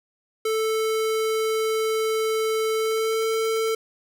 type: tone with pitch glide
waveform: square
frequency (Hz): 440 to 445.6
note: A4 to A4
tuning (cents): 0 to +22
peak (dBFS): -22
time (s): 0.45-3.75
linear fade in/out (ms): 5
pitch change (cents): +22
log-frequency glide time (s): 2.75-3.25
effects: none